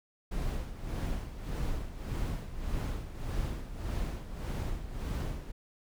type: noise with tremolo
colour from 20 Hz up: brown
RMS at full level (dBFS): -32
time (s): 0.31-5.52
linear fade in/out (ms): 10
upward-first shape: sine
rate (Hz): 1.7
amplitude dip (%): 70
effects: none